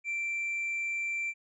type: tone with hard clipping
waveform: sine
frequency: 2349 Hz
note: D7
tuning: in tune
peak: -31 dBFS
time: 0.04-1.34 s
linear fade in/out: 50 ms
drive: 2 dB
effects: resampled to 22050 Hz